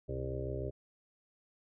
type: harmonic tone with a mistuned harmonic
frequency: 66.6 Hz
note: C2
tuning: 31 cents sharp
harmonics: 1 / 2 / 4 / 5 / 6 / 7 / 8 / 9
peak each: -41 / -40 / -48 / -47 / -41 / -49 / -46 / -45 dBFS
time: 0.08-0.71 s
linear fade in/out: 20 ms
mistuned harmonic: 2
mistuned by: -91 cents
effects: none